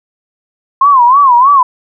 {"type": "tone with vibrato", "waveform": "sine", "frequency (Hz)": 1046.5, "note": "C6", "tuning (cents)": 0, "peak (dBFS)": -3, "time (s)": [0.81, 1.63], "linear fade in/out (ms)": 5, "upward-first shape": "sine", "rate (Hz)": 3.2, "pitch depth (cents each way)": 170, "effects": []}